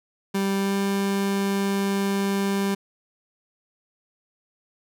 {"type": "tone with pitch glide", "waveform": "30% pulse", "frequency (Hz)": [196, 197.59], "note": ["G3", "G3"], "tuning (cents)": [0, 14], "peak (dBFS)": -19, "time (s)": [0.34, 2.75], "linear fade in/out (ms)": 10, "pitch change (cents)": 14, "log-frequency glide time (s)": [0.57, 0.75], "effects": []}